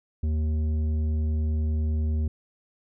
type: tone with tanh clipping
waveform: sine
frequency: 77.5 Hz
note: D#2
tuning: 6 cents flat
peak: -24 dBFS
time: 0.23-2.28 s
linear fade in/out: 5 ms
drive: 9 dB
effects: none